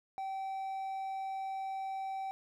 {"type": "tone", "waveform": "triangle", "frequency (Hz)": 772, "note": "G5", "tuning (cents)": -27, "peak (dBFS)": -34, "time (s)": [0.18, 2.31], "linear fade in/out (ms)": 0, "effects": []}